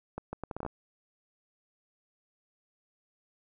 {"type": "accelerating click train", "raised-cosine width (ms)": 1, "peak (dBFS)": -22, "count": 9, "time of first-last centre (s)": [0.18, 0.664], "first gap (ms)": 150, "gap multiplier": 0.71, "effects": []}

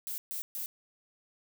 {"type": "noise bursts", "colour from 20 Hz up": "violet", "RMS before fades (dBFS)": -37, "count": 3, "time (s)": [0.07, 0.66], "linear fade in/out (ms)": 0, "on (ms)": 110, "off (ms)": 130, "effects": []}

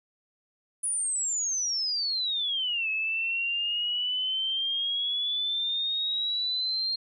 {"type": "exponential two-way sweep", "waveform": "sine", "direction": "down then up", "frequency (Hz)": [9956, 2580, 4215], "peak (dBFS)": -26, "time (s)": [0.83, 6.96], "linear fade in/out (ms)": 10, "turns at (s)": 2.89, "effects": []}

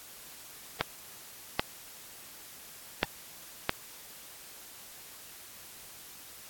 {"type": "clicks", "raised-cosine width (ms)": 0.3, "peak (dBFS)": -8, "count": 4, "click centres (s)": [0.81, 1.595, 3.031, 3.694], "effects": ["white hiss -49 dBFS RMS until 6.49 s", "AAC 64 kbps"]}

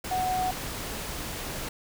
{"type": "tone in noise", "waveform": "sine", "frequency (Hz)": 740, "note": "F#5", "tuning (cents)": 0, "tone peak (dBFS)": -25, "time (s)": [0.11, 0.51], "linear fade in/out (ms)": 5, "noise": "pink", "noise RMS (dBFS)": -35, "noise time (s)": [0.04, 1.69], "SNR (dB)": 7, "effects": []}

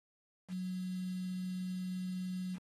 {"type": "tone with quantisation", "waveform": "sine", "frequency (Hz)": 183.8, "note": "F#3", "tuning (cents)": -11, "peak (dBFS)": -36, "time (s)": [0.48, 2.59], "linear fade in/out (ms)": 50, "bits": 9, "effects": ["AAC 32 kbps"]}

